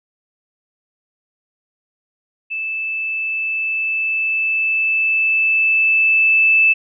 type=tone with level ramp; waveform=sine; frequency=2631 Hz; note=E7; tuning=4 cents flat; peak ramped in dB=-21 to -9 dBFS; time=2.5-6.74 s; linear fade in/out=20 ms; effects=none